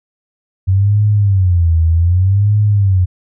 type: tone with vibrato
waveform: sine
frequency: 92.5 Hz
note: F#2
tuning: in tune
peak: -8 dBFS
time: 0.67-3.06 s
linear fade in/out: 20 ms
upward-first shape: sine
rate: 0.65 Hz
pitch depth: 220 cents each way
effects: none